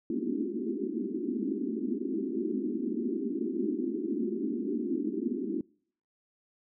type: band-pass noise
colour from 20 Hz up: pink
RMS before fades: -32 dBFS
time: 0.1-5.61 s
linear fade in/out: 2 ms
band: 210 to 390 Hz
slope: 96 dB/octave
effects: noise-tail reverb RT60 0.6 s tail -26 dB re dry